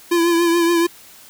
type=tone with vibrato; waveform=square; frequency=339.9 Hz; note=F4; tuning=47 cents flat; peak=-14 dBFS; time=0.11-0.87 s; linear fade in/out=10 ms; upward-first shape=triangle; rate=7 Hz; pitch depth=45 cents each way; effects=white hiss -44 dBFS RMS until 1.29 s